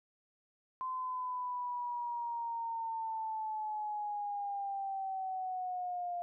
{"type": "linear sweep", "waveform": "sine", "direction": "down", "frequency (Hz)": [1034, 698.5], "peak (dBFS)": -35, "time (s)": [0.81, 6.22], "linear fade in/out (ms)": 0, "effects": []}